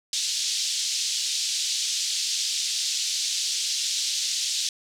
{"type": "band-pass noise", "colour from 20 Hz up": "pink", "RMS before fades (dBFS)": -27, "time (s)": [0.13, 4.69], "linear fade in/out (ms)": 2, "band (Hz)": [3600, 7200], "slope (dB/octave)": 24, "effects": []}